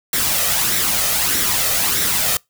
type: noise with flanger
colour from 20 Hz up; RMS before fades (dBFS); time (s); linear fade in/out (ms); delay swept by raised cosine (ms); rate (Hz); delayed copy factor
white; -18; 0.13-2.37; 2; 0.52 to 1.62; 1.6; +0.5
effects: noise-tail reverb RT60 0.2 s tail -26 dB re dry